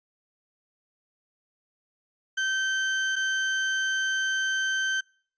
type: tone pair in turn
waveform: 35% pulse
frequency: 1550 / 1550 Hz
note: G6 / G6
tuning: -20 / -20 cents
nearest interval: unison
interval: 0 cents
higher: neither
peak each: -23 dBFS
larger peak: neither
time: 2.37-3.16 / 3.16-5.01 s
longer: second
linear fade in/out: 10 ms
effects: noise-tail reverb RT60 0.5 s tail -26 dB re dry + resampled to 16000 Hz